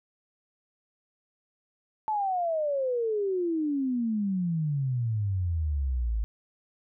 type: exponential sweep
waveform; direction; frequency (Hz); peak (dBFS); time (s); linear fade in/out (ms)
sine; down; 880 to 51.91; -25; 2.08-6.24; 0
effects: none